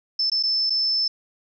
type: tone with dropouts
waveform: sine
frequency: 5274 Hz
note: E8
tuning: in tune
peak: -19 dBFS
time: 0.19-1.08 s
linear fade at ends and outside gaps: 5 ms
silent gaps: 0.3-0.317 / 0.428-0.434 / 0.698-0.703 s
effects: none